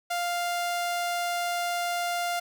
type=tone; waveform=sawtooth; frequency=699 Hz; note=F5; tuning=1 cent sharp; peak=-23 dBFS; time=0.1-2.4 s; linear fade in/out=10 ms; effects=none